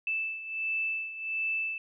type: beating tone pair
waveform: sine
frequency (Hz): 2637 / 2638.4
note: E7 / E7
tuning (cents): 0 / +1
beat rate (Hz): 1.4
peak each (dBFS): -31 / -36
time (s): 0.07-1.78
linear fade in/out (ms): 2
effects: none